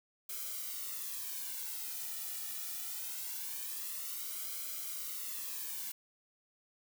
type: noise with flanger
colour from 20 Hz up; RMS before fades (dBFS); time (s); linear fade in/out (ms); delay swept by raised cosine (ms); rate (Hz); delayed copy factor
blue; -41; 0.29-5.92; 5; 1.1 to 1.9; 0.23; -0.75
effects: none

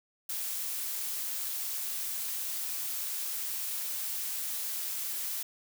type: noise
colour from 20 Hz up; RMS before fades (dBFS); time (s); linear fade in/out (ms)
blue; -35; 0.29-5.43; 5
effects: none

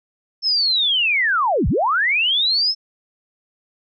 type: linear two-way sweep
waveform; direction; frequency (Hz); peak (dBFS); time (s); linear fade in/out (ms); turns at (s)
sine; down then up; 5340 to 38.84 to 5340; -15; 0.42-2.75; 50; 1.68
effects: none

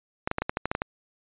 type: clicks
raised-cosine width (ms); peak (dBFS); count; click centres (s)
0.5; -11; 10; 0.275 / 0.314 / 0.384 / 0.42 / 0.495 / 0.571 / 0.656 / 0.715 / 0.751 / 0.819
effects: resampled to 8000 Hz

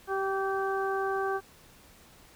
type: harmonic tone with a mistuned harmonic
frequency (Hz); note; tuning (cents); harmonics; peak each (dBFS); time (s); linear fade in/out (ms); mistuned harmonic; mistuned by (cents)
388.5; G4; -16; 1 / 2 / 3 / 4; -30 / -33 / -35 / -36; 0.07-1.41; 50; 3; -16
effects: pink hiss -56 dBFS RMS until 2.35 s

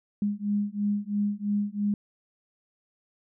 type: beating tone pair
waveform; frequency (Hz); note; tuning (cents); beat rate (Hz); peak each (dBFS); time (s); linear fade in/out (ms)
sine; 203.8 / 206.8; G#3 / G#3; -32 / -7; 3; -28; 0.22-1.94; 2
effects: none

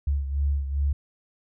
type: beating tone pair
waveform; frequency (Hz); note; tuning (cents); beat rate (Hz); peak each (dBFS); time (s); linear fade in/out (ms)
sine; 70.1 / 72.6; C#2 / D2; +20 / -19; 2.5; -23 / -30; 0.07-0.93; 5
effects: none

